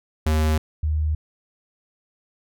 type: tone pair in turn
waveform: square / sine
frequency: 77.78 / 76.8 Hz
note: D#2 / D#2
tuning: 0 / -22 cents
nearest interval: unison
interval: 22 cents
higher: first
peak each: -18 / -19 dBFS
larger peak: first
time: 0.26-0.58 / 0.83-1.15 s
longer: neither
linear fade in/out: 5 ms
effects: none